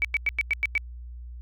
sine tone bursts, 2282 Hz, C#7, 50 cents sharp, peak -20 dBFS, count 7, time 0.02-0.778 s, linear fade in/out 0 ms, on 26 ms, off 96 ms, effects added 60 Hz sine -37 dBFS peak until 1.41 s

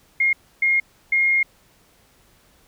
sine tone bursts at uneven times, 2138 Hz, C7, 37 cents sharp, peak -15 dBFS, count 3, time 0.2-0.33 / 0.62-0.8 / 1.12-1.43 s, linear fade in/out 5 ms, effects pink hiss -57 dBFS RMS until 2.67 s

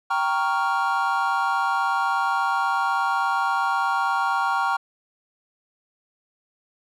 triangle chord, G half-diminished seventh, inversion none, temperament equal, 784 / 932.3 / 1108.7 / 1396.9 Hz, G5 / Bb5 / Db6 / F6, 0 / 0 / 0 / 0 cents, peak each -24 dBFS, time 0.1-4.77 s, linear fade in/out 10 ms, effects none

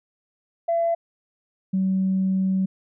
sine tone pair in turn, 674 / 189.74 Hz, E5 / F#3, +38 / +44 cents, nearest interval octave + minor seventh, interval 2194 cents, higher first, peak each -18 dBFS, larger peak neither, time 0.68-0.95 / 1.73-2.66 s, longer second, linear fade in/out 10 ms, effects tanh soft clip ceiling -14 dBFS

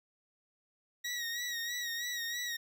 20% pulse tone with vibrato, 1900 Hz, A#6, 33 cents sharp, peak -30 dBFS, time 1.04-2.57 s, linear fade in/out 10 ms, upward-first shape sine, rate 3.1 Hz, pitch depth 51 cents each way, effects none

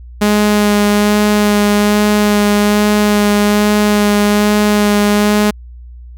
sawtooth tone with vibrato, 207.7 Hz, G#3, in tune, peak -5 dBFS, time 0.21-5.51 s, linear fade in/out 10 ms, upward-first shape sine, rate 1.2 Hz, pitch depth 13 cents each way, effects added 60 Hz sine -30 dBFS peak until 6.17 s

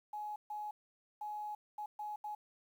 sine tone bursts at uneven times, 841 Hz, G#5, 22 cents sharp, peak -39 dBFS, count 6, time 0.13-0.36 / 0.5-0.71 / 1.21-1.55 / 1.78-1.86 / 1.99-2.16 / 2.24-2.35 s, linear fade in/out 5 ms, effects 11-bit

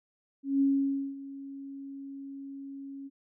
sine tone with ADSR envelope, 275.3 Hz, C#4, 12 cents flat, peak -21 dBFS, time 0.43-3.1 s, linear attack 180 ms, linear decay 540 ms, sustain -18 dB, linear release 35 ms, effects none

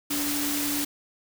sine tone in noise, 289.7 Hz, D4, 24 cents flat, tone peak -29 dBFS, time 0.1-0.85 s, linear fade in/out 10 ms, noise white, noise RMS -29 dBFS, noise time 0.1-0.85 s, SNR -3 dB, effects none

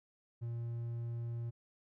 triangle tone, 117.4 Hz, A#2, 13 cents sharp, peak -35 dBFS, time 0.41-1.51 s, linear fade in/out 20 ms, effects none

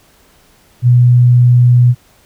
sine tone, 122.7 Hz, B2, 11 cents flat, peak -4 dBFS, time 0.82-1.95 s, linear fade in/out 50 ms, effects pink hiss -49 dBFS RMS until 2.25 s

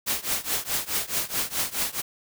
white noise with tremolo, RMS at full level -24 dBFS, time 0.06-2.02 s, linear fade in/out 20 ms, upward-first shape triangle, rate 4.7 Hz, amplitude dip 95%, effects none

